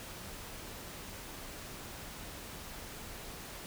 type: silence
effects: pink hiss -46 dBFS RMS until 3.66 s